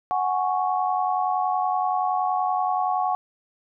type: chord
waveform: sine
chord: F# suspended second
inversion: none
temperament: equal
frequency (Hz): 740 / 830.6 / 1108.7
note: F#5 / G#5 / C#6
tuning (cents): 0 / 0 / 0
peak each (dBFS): -23 / -27 / -27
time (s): 0.11-3.15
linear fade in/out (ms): 0
effects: none